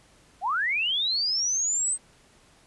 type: linear sweep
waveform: sine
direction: up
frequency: 663 to 8350 Hz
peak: -23 dBFS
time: 0.41-1.98 s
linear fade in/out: 50 ms
effects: pink hiss -58 dBFS RMS until 2.66 s + resampled to 24000 Hz